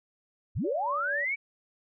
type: linear sweep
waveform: sine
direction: up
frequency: 50.3 to 2311 Hz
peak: -27 dBFS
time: 0.55-1.36 s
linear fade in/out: 20 ms
type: tone with tremolo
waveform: sine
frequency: 573 Hz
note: D5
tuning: 43 cents flat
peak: -33 dBFS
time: 0.64-1.25 s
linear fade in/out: 10 ms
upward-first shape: sine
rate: 4.4 Hz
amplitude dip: 50%
effects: none